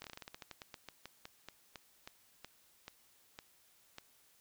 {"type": "slowing click train", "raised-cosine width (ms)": 0.2, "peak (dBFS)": -29, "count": 23, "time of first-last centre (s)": [0.02, 3.984], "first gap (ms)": 22, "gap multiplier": 1.17, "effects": ["white hiss -68 dBFS RMS until 4.4 s"]}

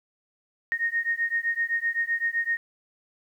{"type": "beating tone pair", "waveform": "sine", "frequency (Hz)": [1851, 1858.8], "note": ["A#6", "A#6"], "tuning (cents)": [-13, -5], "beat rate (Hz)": 7.8, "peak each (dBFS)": -27, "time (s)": [0.72, 2.57], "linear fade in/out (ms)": 0, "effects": ["10-bit"]}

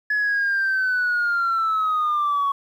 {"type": "linear sweep", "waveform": "sine", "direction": "down", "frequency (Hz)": [1706, 1108.7], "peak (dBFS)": -17, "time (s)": [0.1, 2.52], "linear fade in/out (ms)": 5, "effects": ["tanh soft clip ceiling -16 dBFS", "9-bit"]}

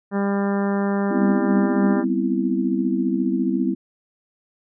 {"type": "harmonic tone", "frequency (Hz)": 199.4, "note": "G3", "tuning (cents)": 30, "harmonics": [1, 2, 3, 4, 5, 6, 7, 8, 9], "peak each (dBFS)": [-20, -26, -30, -32, -34, -36, -37, -38, -39], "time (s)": [0.11, 2.05], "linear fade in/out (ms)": 50}
{"type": "chord", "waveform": "sine", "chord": "C major seventh", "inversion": "second", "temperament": "equal", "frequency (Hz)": [196, 246.9, 261.6, 329.6], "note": ["G3", "B3", "C4", "E4"], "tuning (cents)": [0, 0, 0, 0], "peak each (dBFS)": -24, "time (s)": [1.1, 3.75], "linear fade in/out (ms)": 20}
{"effects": []}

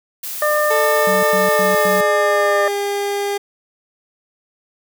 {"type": "noise", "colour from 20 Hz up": "blue", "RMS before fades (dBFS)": -27, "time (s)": [0.23, 2.01], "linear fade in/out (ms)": 5}
{"type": "harmonic tone", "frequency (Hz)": 600, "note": "D5", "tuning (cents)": 37, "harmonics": [1, 2, 3], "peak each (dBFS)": [-16, -20, -21], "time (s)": [0.42, 2.68], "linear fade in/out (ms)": 2}
{"type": "tone with pitch glide", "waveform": "30% pulse", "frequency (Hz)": [440.6, 404], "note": ["A4", "G#4"], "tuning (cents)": [2, -48], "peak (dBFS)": -16, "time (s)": [0.7, 3.38], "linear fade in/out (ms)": 10, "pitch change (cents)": -150, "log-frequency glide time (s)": [1.36, 2.74]}
{"type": "tone bursts", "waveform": "sine", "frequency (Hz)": 189, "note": "F#3", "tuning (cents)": 37, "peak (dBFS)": -23, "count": 4, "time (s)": [1.07, 2.01], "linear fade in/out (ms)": 2, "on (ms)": 160, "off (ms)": 100}
{"effects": []}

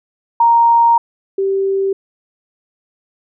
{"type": "tone pair in turn", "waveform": "sine", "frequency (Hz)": [932.3, 389.3], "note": ["A#5", "G4"], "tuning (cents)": [0, -12], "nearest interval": "octave + minor third", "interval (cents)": 1512, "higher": "first", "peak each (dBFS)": [-7, -13], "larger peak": "first", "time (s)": [[0.4, 0.98], [1.38, 1.93]], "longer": "first", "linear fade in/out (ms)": 5, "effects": []}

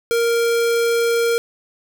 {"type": "tone", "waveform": "square", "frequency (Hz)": 466.2, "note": "A#4", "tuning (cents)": 0, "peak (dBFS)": -16, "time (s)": [0.11, 1.38], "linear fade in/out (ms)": 0, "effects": []}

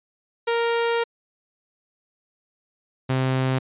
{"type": "tone pair in turn", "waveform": "sawtooth", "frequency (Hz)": [466.2, 130.82], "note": ["A#4", "C3"], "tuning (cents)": [0, 0], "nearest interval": "octave + minor seventh", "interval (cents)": 2200, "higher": "first", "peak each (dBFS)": -16, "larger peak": "neither", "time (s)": [[0.47, 1.04], [3.09, 3.59]], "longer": "first", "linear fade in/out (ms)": 10, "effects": ["resampled to 8000 Hz"]}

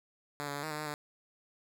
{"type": "tone with pitch steps", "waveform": "5% pulse", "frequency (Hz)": [145.7, 142.5, 143.9, 156.3, 150.7, 152.7, 148.1], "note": ["D3", "C#3", "D3", "D#3", "D3", "D#3", "D3"], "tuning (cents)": [-13, 48, -35, 8, 45, -32, 15], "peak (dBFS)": -25, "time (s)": [0.4, 0.939], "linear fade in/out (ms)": 0, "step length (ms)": 77, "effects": []}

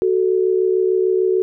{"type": "tone pair together", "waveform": "sine", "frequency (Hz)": [373.3, 440], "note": ["F#4", "A4"], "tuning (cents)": [15, 0], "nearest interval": "minor third", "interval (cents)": 285, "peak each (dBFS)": [-15, -19], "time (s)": [0.02, 1.42], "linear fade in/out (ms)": 0, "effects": []}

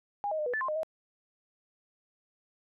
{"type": "tone with pitch steps", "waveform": "sine", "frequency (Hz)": [815, 627, 606, 490.2, 1749, 1050, 613, 636], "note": ["G#5", "D#5", "D#5", "B4", "A6", "C6", "D#5", "D#5"], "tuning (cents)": [-33, 13, -46, -13, -11, 6, -26, 38], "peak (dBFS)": -29, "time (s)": [0.24, 0.832], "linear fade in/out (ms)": 0, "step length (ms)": 74, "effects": []}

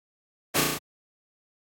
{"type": "noise with echo", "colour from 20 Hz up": "pink", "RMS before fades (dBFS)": -22, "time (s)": [0.54, 0.62], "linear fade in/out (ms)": 20, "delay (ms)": 34, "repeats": 5, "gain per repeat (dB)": -2, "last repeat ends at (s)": 0.79, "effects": ["high-pass 150 Hz 12 dB/octave", "AAC 64 kbps"]}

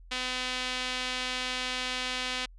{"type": "tone with band-pass filter", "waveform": "sawtooth", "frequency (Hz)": 253.6, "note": "B3", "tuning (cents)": 46, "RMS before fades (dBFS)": -33, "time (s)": [0.11, 2.46], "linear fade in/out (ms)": 10, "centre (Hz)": 3300, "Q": 1.4, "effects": ["added 42 Hz sine -48 dBFS peak until 2.58 s", "resampled to 24000 Hz"]}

